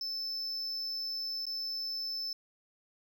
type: tone with dropouts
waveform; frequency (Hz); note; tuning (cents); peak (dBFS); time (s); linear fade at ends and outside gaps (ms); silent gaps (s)
triangle; 5270; E8; -1; -33; 0.01-2.33; 2; 1.455-1.466
effects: none